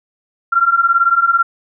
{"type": "beating tone pair", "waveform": "sine", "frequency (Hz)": [1362, 1380], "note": ["F6", "F6"], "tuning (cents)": [-44, -21], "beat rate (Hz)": 18, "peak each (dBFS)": [-14, -12], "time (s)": [0.52, 1.43], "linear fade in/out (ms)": 10, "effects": []}